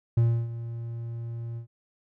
triangle tone with ADSR envelope, 116.54 Hz, A#2, in tune, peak -15 dBFS, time 0.17-1.67 s, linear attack 6 ms, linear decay 300 ms, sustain -15 dB, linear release 99 ms, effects none

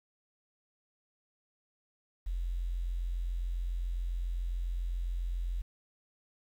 sine tone, 43.65 Hz, F1, in tune, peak -31 dBFS, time 2.26-5.62 s, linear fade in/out 10 ms, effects 10-bit

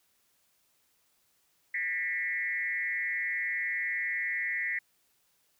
sine tone with frequency modulation, 1976 Hz, B6, in tune, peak -29 dBFS, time 1.74-4.79 s, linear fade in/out 5 ms, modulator 166 Hz, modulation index 1.1, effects white hiss -71 dBFS RMS until 5.59 s

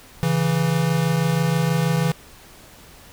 square tone pair together, 138.59 / 164.81 Hz, C#3 / E3, 0 / 0 cents, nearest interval minor third, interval 300 cents, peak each -23 / -20 dBFS, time 0.23-2.12 s, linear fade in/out 0 ms, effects pink hiss -46 dBFS RMS until 3.12 s

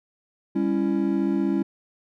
triangle chord, C# diminished, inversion second, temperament just, 199.57 / 277.2 / 332.6 Hz, G3 / C#4 / E4, +31 / 0 / +16 cents, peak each -23 dBFS, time 0.55-1.63 s, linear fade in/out 10 ms, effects none

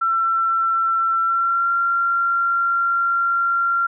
sine tone with pitch glide, 1346 to 1377.5 Hz, E6 to F6, +36 to -24 cents, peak -16 dBFS, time 0.01-3.87 s, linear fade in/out 10 ms, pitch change +40 cents, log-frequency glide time 1.16-1.7 s, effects none

